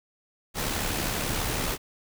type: noise with amplitude modulation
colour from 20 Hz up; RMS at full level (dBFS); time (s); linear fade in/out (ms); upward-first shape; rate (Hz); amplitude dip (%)
pink; -27; 0.54-1.78; 50; sine; 72.1; 40
effects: none